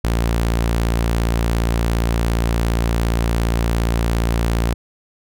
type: tone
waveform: sawtooth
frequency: 57.3 Hz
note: A#1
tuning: 29 cents flat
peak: -12 dBFS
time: 0.04-4.74 s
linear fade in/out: 5 ms
effects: none